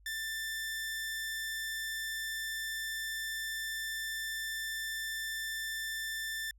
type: tone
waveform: sawtooth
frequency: 1775 Hz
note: A6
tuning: 15 cents sharp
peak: -32 dBFS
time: 0.06-6.51 s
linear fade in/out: 2 ms
effects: added 50 Hz sine -58 dBFS peak until 6.58 s